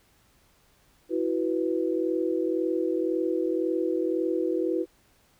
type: chord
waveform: sine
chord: E suspended second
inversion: none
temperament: equal with one note detuned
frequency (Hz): 328.1 / 370 / 493.9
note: E4 / F#4 / B4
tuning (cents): -8 / 0 / 0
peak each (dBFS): -27 / -28 / -30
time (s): 1.09-4.86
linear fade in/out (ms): 50
effects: pink hiss -63 dBFS RMS until 5.39 s